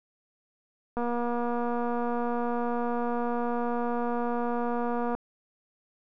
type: click train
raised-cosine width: 1 ms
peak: -18 dBFS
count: 1000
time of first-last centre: 0.97-5.15 s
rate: 239 Hz
effects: none